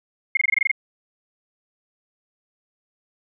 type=tone bursts; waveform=sine; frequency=2141 Hz; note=C7; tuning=39 cents sharp; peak=-14 dBFS; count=9; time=0.35-0.715 s; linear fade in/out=5 ms; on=21 ms; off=22 ms; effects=none